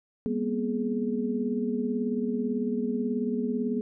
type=tone cluster; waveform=sine; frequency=197.8 / 237.1 / 255.3 / 420.7 Hz; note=G3 / A#3 / C4 / G#4; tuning=+16 / +30 / -42 / +22 cents; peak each=-34 / -28 / -35 / -32 dBFS; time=0.26-3.81 s; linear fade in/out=0 ms; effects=none